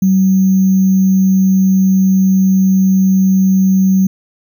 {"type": "tone with sample-and-hold", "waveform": "sine", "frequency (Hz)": 190, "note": "F#3", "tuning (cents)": 46, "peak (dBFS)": -7, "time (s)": [0.02, 4.07], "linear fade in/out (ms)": 5, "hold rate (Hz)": 6300, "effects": []}